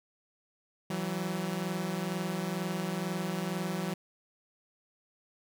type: tone pair together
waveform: sawtooth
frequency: 166.7 / 188.82 Hz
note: E3 / F#3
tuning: +20 / +35 cents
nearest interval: major second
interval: 215 cents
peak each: -31 / -30 dBFS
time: 0.9-3.94 s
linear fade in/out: 5 ms
effects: none